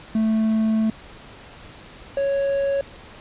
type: tone pair in turn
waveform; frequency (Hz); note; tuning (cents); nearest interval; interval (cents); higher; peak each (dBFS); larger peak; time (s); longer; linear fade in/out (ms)
triangle; 219.9 / 554.1; A3 / C#5; -1 / -1; octave + major third; 1600; second; -15 / -17; first; 0.15-0.9 / 2.17-2.81; first; 2
effects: pink hiss -43 dBFS RMS until 3.2 s + resampled to 8000 Hz

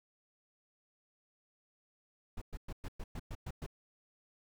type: noise bursts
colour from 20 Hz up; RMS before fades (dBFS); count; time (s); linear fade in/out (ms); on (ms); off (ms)
brown; -41; 9; 2.37-3.664; 5; 46; 110
effects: none

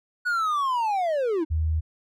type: linear sweep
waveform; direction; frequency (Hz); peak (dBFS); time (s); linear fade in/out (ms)
triangle; down; 1480 to 299.3; -20; 0.25-1.45; 20
type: tone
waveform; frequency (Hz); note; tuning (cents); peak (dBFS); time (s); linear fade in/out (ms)
sine; 79.2; D#2; +31; -21; 1.5-1.81; 20
effects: none

